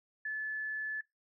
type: tone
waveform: sine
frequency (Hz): 1731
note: A6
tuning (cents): -29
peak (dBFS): -34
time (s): 0.25-1.01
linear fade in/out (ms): 5
effects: noise-tail reverb RT60 0.2 s tail -22 dB re dry